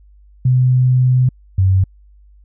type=tone pair in turn; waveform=sine; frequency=127.2 / 94.74 Hz; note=C3 / F#2; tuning=-48 / +41 cents; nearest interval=perfect fourth; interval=511 cents; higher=first; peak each=-9 dBFS; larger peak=neither; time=0.45-1.29 / 1.58-1.84 s; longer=first; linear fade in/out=5 ms; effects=added 50 Hz sine -43 dBFS peak until 2.44 s